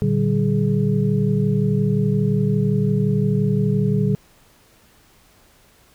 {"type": "tone cluster", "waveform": "sine", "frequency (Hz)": [116.1, 147.9, 193.5, 419.9], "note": ["A#2", "D3", "G3", "G#4"], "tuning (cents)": [-7, 13, -22, 19], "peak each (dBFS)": [-22, -20, -20, -25], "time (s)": [0.02, 4.15], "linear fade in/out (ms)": 0, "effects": ["pink hiss -54 dBFS RMS until 5.94 s"]}